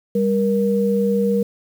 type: tone pair together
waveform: sine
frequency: 198.7 / 472.6 Hz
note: G3 / A#4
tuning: +24 / +24 cents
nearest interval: octave + minor third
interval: 1500 cents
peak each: -18 dBFS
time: 0.15-1.43 s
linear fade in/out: 5 ms
effects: 7-bit